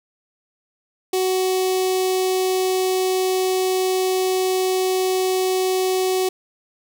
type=tone with notch filter; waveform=sawtooth; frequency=373.2 Hz; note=F#4; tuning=15 cents sharp; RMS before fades=-20 dBFS; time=1.13-6.29 s; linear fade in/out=5 ms; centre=1500 Hz; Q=0.69; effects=none